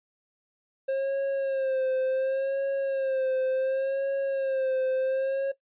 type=tone with vibrato; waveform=triangle; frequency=534 Hz; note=C5; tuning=35 cents sharp; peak=-22 dBFS; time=0.88-5.52 s; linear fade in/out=10 ms; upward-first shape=sine; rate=0.69 Hz; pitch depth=45 cents each way; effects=noise-tail reverb RT60 0.1 s tail -17 dB re dry + resampled to 8000 Hz